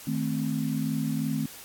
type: chord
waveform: sine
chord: A diminished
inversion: second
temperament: equal with one note detuned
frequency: 155.56 / 219 / 261.6 Hz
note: Eb3 / A3 / C4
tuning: 0 / -8 / 0 cents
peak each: -30 dBFS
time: 0.07-1.46 s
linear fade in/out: 5 ms
effects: white hiss -45 dBFS RMS until 1.64 s + AAC 64 kbps